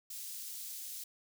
white high-pass noise, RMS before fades -44 dBFS, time 0.1-1.04 s, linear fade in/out 5 ms, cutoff 4500 Hz, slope 12 dB/octave, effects none

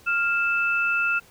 sine tone pair together, 1396.9 / 2635 Hz, F6 / E7, 0 / -1 cents, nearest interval major seventh, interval 1099 cents, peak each -22 / -24 dBFS, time 0.06-1.2 s, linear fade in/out 20 ms, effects pink hiss -53 dBFS RMS until 1.3 s

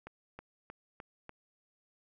accelerating click train, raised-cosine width 0.5 ms, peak -30 dBFS, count 5, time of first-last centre 0.07-1.294 s, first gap 320 ms, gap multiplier 0.97, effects none

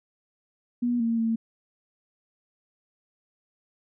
sine tone with pitch steps, 241.8 / 229.7 / 226.4 Hz, B3 / A#3 / A3, -36 / -25 / +50 cents, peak -22 dBFS, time 0.82-1.36 s, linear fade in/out 10 ms, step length 180 ms, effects none

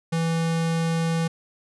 square tone, 164.81 Hz, E3, in tune, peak -22 dBFS, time 0.12-1.28 s, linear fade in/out 10 ms, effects resampled to 24000 Hz

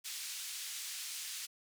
white band-pass noise, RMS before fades -43 dBFS, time 0.04-1.47 s, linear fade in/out 20 ms, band 2500 to 8700 Hz, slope 12 dB/octave, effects none

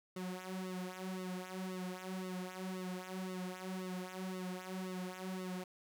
sawtooth tone with flanger, 185 Hz, F#3, in tune, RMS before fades -43 dBFS, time 0.16-5.64 s, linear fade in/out 5 ms, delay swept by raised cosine 1.2 to 5.2 ms, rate 1.9 Hz, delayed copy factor -0.9, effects none

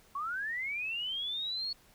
sine linear sweep, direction up, 1083 to 4400 Hz, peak -33 dBFS, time 0.15-1.73 s, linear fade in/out 5 ms, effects pink hiss -62 dBFS RMS until 1.94 s

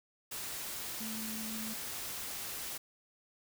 sine tone in noise, 220 Hz, A3, in tune, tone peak -41 dBFS, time 1-1.74 s, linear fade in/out 10 ms, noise white, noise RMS -41 dBFS, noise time 0.31-2.78 s, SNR -3 dB, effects none

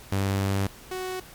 sawtooth tone pair in turn, 98 / 370.8 Hz, G2 / F#4, 0 / +4 cents, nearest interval octave + major seventh, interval 2304 cents, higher second, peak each -19 / -26 dBFS, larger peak first, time 0.12-0.67 / 0.91-1.2 s, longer first, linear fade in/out 5 ms, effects pink hiss -47 dBFS RMS until 1.34 s + MP3 96 kbps

